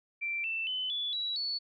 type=tone with pitch steps; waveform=sine; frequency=2349 / 2667 / 3029 / 3439 / 3905 / 4434 Hz; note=D7 / E7 / F#7 / A7 / B7 / C#8; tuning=0 / +20 / +40 / -40 / -20 / 0 cents; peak=-31 dBFS; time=0.21-1.59 s; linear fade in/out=20 ms; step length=230 ms; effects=none